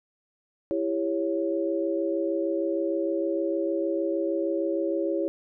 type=chord; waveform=sine; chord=C# diminished; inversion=first; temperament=just; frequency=332.6 / 399.1 / 554.4 Hz; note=E4 / G4 / C#5; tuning=+16 / +31 / 0 cents; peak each=-27 / -30 / -29 dBFS; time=0.71-5.28 s; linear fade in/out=0 ms; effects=none